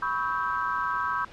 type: chord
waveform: sine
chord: C# half-diminished seventh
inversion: third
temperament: equal with one note detuned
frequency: 987.8 / 1108.7 / 1289.9 / 1568 Hz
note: B5 / C#6 / E6 / G6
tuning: 0 / 0 / -38 / 0 cents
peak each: -31 dBFS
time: 0.02-1.25 s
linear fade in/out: 5 ms
effects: pink hiss -48 dBFS RMS until 1.32 s + low-pass 4000 Hz 12 dB/octave

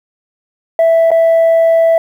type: tone with dropouts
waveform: sine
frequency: 659.3 Hz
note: E5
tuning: in tune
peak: -4 dBFS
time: 0.79-1.98 s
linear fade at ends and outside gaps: 2 ms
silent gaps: 1.106-1.115 s
effects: tanh soft clip ceiling -5 dBFS + 7-bit

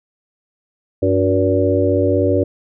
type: harmonic tone with a mistuned harmonic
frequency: 95.8 Hz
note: G2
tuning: 39 cents flat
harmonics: 1 / 3 / 4 / 5 / 6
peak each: -19 / -19 / -19 / -19 / -19 dBFS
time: 1.02-2.44 s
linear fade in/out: 10 ms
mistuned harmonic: 4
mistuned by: -69 cents
effects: none

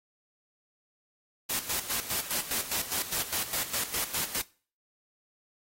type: noise with tremolo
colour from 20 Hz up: white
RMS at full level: -30 dBFS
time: 1.49-4.42 s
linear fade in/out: 10 ms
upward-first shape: square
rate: 4.9 Hz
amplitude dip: 70%
effects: noise-tail reverb RT60 0.4 s tail -21 dB re dry + AAC 48 kbps

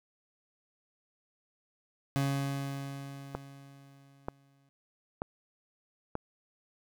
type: tone with exponential decay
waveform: 30% pulse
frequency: 138.59 Hz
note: C#3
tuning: in tune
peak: -24 dBFS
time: 2.16-4.69 s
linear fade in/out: 0 ms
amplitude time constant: 550 ms
type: click train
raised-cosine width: 1 ms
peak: -19 dBFS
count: 4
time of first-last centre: 3.35-6.154 s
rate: 1.07 Hz
effects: none

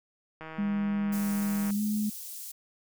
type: click train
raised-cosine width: 0.5 ms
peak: -27 dBFS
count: 207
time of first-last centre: 0.41-1.706 s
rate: 159 Hz
type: tone with pitch glide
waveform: sine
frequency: 203.2 to 210.9 Hz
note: G#3 to G#3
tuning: -38 to +27 cents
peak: -26 dBFS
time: 0.58-2.1 s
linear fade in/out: 10 ms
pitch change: +65 cents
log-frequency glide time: 1.75-1.82 s
type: high-pass noise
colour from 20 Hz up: white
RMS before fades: -41 dBFS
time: 1.12-2.52 s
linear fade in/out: 10 ms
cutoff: 6100 Hz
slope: 12 dB/octave
effects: none

